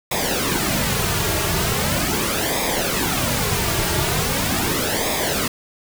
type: noise with flanger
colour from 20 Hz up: pink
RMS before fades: -21 dBFS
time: 0.11-5.48 s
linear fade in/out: 5 ms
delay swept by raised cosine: 0.68 to 3.98 ms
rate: 0.4 Hz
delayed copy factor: -0.7
effects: none